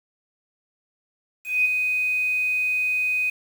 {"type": "tone with ADSR envelope", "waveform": "sine", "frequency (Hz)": 2500, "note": "D#7", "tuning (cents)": 8, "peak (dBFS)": -15, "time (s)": [1.44, 3.3], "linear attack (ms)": 210, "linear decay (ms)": 14, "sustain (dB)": -5, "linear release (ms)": 6, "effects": ["7-bit"]}